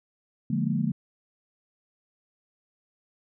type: chord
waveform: sine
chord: Bb dominant seventh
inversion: first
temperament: just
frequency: 145.68 / 174.81 / 209.8 / 233.1 Hz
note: D3 / F3 / Ab3 / Bb3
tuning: -14 / +2 / +18 / 0 cents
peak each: -29 dBFS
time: 0.5-0.92 s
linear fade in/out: 5 ms
effects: none